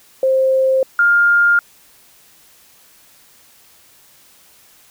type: tone pair in turn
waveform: sine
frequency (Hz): 527 / 1406.9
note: C5 / F6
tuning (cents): +12 / +12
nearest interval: octave + perfect fourth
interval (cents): 1700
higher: second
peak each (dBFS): -11 / -9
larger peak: second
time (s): 0.23-0.83 / 0.99-1.59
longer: neither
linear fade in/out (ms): 2
effects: white hiss -49 dBFS RMS until 4.9 s